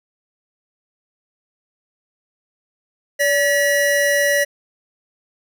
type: tone pair together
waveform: square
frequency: 573.4 / 1932 Hz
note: D5 / B6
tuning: -42 / -39 cents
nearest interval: octave + major sixth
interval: 2103 cents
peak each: -18 / -18 dBFS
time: 3.19-4.45 s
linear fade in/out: 20 ms
effects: none